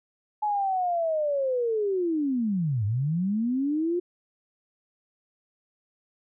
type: linear two-way sweep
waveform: sine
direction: down then up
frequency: 853 to 98 to 359.7 Hz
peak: -23 dBFS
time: 0.42-4 s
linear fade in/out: 10 ms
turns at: 2.85 s
effects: none